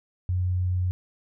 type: tone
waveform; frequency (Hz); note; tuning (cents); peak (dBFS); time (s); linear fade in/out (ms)
sine; 90.8; F#2; -32; -22; 0.29-0.91; 0
effects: none